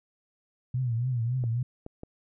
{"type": "tone with vibrato", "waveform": "sine", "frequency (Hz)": 121.5, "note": "B2", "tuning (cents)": -28, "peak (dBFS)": -25, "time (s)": [0.74, 1.63], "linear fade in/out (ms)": 5, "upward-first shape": "triangle", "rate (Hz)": 3.6, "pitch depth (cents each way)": 140}
{"type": "clicks", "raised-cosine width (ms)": 2, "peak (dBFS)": -26, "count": 3, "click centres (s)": [1.439, 1.864, 2.034]}
{"effects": []}